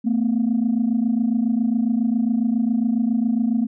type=tone pair together; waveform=sine; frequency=223.3 / 250.6 Hz; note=A3 / B3; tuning=+26 / +25 cents; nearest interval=major second; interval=199 cents; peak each=-18 / -20 dBFS; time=0.04-3.67 s; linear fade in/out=20 ms; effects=tanh soft clip ceiling -12 dBFS